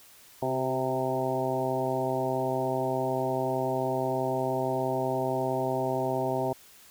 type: harmonic tone with a mistuned harmonic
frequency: 130.81 Hz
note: C3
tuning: in tune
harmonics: 1 / 2 / 3 / 4 / 5 / 6 / 7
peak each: -35 / -35 / -32 / -35 / -31 / -35 / -35 dBFS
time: 0.42-6.53 s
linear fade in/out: 5 ms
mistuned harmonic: 3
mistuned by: -21 cents
effects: white hiss -54 dBFS RMS until 6.9 s